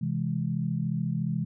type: chord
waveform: sine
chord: C augmented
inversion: none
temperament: equal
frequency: 130.81 / 164.81 / 207.7 Hz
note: C3 / E3 / G#3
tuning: 0 / 0 / 0 cents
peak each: -31 / -29 / -32 dBFS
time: 0.01-1.45 s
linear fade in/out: 10 ms
effects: none